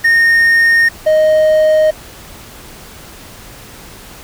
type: tone pair in turn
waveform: triangle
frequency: 1842 / 621.8 Hz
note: A#6 / D#5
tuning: -21 / -1 cents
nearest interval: octave + perfect fifth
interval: 1880 cents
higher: first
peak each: -5 dBFS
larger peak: neither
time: 0.04-0.89 / 1.06-1.91 s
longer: neither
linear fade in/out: 10 ms
effects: pink hiss -35 dBFS RMS until 4.23 s